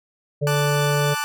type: harmonic tone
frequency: 145.5 Hz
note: D3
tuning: 16 cents flat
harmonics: 1 / 3 / 4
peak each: -20 / -25 / -26 dBFS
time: 0.41-1.15 s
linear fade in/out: 20 ms
type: chord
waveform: sawtooth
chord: D major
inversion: second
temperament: equal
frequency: 880 / 1174.7 / 1480 Hz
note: A5 / D6 / F#6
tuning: 0 / 0 / 0 cents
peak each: -24 dBFS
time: 0.47-1.24 s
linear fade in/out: 0 ms
effects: none